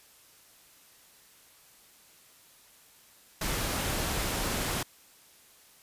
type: noise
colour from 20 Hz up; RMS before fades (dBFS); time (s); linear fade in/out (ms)
pink; -31; 3.41-4.83; 5
effects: white hiss -58 dBFS RMS until 5.82 s + resampled to 32000 Hz